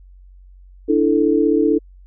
sine chord, D suspended second, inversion none, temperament equal, 293.7 / 329.6 / 440 Hz, D4 / E4 / A4, 0 / 0 / 0 cents, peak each -17 dBFS, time 0.88-1.79 s, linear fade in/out 20 ms, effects added 46 Hz sine -41 dBFS peak until 2.06 s

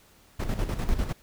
brown noise with tremolo, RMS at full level -25 dBFS, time 0.39-1.13 s, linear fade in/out 10 ms, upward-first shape square, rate 10 Hz, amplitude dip 60%, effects pink hiss -58 dBFS RMS until 1.22 s

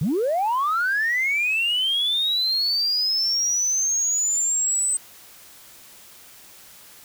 sine linear sweep, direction up, 125.8 to 8150 Hz, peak -18 dBFS, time 0.01-4.97 s, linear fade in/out 5 ms, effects tanh soft clip ceiling -16 dBFS + white hiss -47 dBFS RMS until 7.04 s

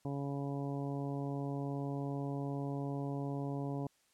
harmonic tone, 140.2 Hz, C#3, 20 cents sharp, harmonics 1 / 2 / 3 / 4 / 5 / 6 / 7, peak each -38 / -40 / -45 / -48 / -48 / -53 / -52 dBFS, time 0.05-3.87 s, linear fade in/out 2 ms, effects white hiss -72 dBFS RMS until 4.13 s + low-pass 10000 Hz 12 dB/octave

